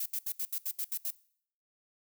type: noise bursts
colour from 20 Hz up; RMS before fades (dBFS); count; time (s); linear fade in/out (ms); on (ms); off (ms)
violet; -34; 9; 0-1.107; 5; 59; 72
effects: noise-tail reverb RT60 0.6 s tail -21 dB re dry